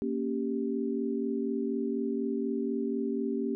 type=chord; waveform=sine; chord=G diminished; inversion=first; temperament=equal; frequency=233.1 / 277.2 / 392 Hz; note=Bb3 / Db4 / G4; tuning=0 / 0 / 0 cents; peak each=-32 / -33 / -33 dBFS; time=0.02-3.55 s; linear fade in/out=0 ms; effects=none